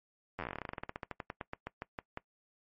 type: slowing click train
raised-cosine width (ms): 0.5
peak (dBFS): -23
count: 30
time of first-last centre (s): 0.39-2.174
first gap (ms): 10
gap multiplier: 1.11
effects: noise-tail reverb RT60 0.1 s tail -20 dB re dry + MP3 32 kbps